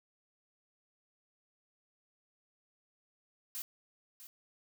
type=noise with echo; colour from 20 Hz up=blue; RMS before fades=-40 dBFS; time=3.55-3.62 s; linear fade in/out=0 ms; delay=650 ms; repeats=1; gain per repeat=-12 dB; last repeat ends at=4.27 s; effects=none